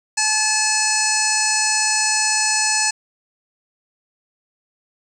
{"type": "harmonic tone", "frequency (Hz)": 862, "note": "A5", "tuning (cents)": -36, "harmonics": [1, 2, 3, 5, 6, 7, 8, 9, 10], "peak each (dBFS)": [-25, -25, -25, -25, -25, -25, -25, -25, -25], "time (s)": [0.17, 2.91], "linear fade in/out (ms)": 10, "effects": ["8-bit"]}